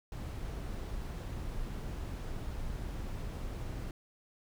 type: noise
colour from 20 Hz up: brown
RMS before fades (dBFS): -39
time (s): 0.12-3.91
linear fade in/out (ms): 2
effects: none